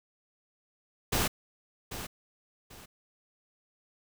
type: noise with echo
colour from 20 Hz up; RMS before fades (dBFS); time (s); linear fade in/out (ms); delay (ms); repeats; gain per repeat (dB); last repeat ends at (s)
pink; -28; 1.12-1.28; 10; 790; 2; -11; 2.86
effects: none